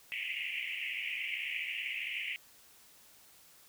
white band-pass noise, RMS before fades -38 dBFS, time 0.12-2.36 s, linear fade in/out 0 ms, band 2000 to 2900 Hz, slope 96 dB/octave, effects white hiss -60 dBFS RMS until 3.68 s

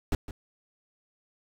brown noise with echo, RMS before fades -25 dBFS, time 0.12-0.15 s, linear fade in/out 2 ms, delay 160 ms, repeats 1, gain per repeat -13 dB, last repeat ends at 0.31 s, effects none

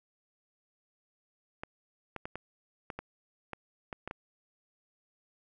clicks, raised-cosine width 0.5 ms, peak -23 dBFS, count 10, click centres 1.635 / 2.163 / 2.255 / 2.356 / 2.902 / 2.99 / 3.533 / 3.928 / 4.076 / 4.111 s, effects none

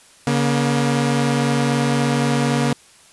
sawtooth tone pair together, 141.16 / 238.5 Hz, C#3 / A#3, +32 / +40 cents, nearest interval major sixth, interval 908 cents, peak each -15 dBFS, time 0.27-2.73 s, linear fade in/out 2 ms, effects white hiss -49 dBFS RMS until 3.12 s + resampled to 24000 Hz

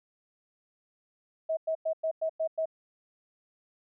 sine tone bursts, 641 Hz, E5, 49 cents flat, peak -26 dBFS, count 7, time 1.49-2.657 s, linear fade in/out 10 ms, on 81 ms, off 100 ms, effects none

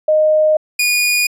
sine / sawtooth tone pair in turn, 618 / 2450 Hz, D#5 / D#7, -12 / -27 cents, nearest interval 2 octaves, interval 2385 cents, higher second, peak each -9 dBFS, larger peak neither, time 0.08-0.57 / 0.79-1.27 s, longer first, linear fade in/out 5 ms, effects resampled to 32000 Hz

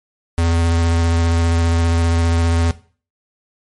square tone with vibrato, 83.8 Hz, E2, 29 cents sharp, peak -14 dBFS, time 0.38-2.71 s, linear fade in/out 0 ms, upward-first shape square, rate 15 Hz, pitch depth 11 cents each way, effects noise-tail reverb RT60 0.4 s tail -17 dB re dry + MP3 48 kbps

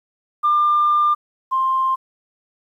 sine tone pair in turn, 1197 / 1052.7 Hz, D6 / C6, +33 / +10 cents, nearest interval major second, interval 223 cents, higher first, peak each -12 / -15 dBFS, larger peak first, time 0.43-1.15 / 1.51-1.96 s, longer first, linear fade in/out 20 ms, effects tanh soft clip ceiling -9 dBFS + 9-bit

